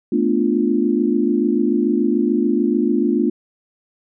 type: chord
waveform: sine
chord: B half-diminished seventh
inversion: third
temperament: equal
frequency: 220 / 246.9 / 293.7 / 349.2 Hz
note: A3 / B3 / D4 / F4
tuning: 0 / 0 / 0 / 0 cents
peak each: -20 dBFS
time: 0.12-3.3 s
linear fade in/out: 5 ms
effects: none